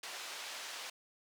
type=band-pass noise; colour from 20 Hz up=white; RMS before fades=-45 dBFS; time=0.03-0.9 s; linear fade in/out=5 ms; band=550 to 5100 Hz; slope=12 dB/octave; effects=none